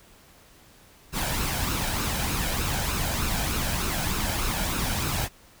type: noise with flanger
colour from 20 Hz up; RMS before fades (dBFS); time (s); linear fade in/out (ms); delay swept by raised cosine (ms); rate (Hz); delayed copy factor
pink; -27; 1.12-5.29; 50; 0.75 to 1.31; 3.3; +0.5
effects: pink hiss -54 dBFS RMS until 5.6 s